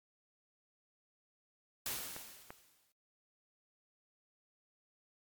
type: noise with exponential decay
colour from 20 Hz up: white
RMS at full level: -37 dBFS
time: 1.86-2.92 s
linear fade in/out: 1 ms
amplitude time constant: 230 ms
type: clicks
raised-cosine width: 0.5 ms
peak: -30 dBFS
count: 2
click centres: 2.164 / 2.505 s
effects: MP3 96 kbps